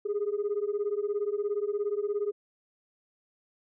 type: beating tone pair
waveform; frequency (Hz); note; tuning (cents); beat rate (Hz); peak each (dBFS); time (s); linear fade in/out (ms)
sine; 403.3 / 420.3; G4 / G#4; +49 / +21; 17; -29; 0.05-2.32; 10
effects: tanh soft clip ceiling -23 dBFS